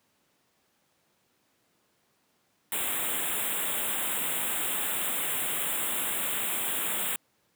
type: band-stop noise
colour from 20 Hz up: white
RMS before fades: -30 dBFS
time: 2.72-7.16 s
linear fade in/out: 2 ms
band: 3700 to 7400 Hz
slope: 96 dB/octave
effects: pink hiss -70 dBFS RMS until 7.55 s + high-pass 150 Hz 12 dB/octave